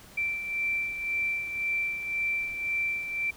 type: beating tone pair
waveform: sine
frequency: 2343 / 2344.9 Hz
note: D7 / D7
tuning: -5 / -3 cents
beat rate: 1.9 Hz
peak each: -28 / -36 dBFS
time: 0.17-3.31 s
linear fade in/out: 10 ms
effects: pink hiss -51 dBFS RMS until 3.36 s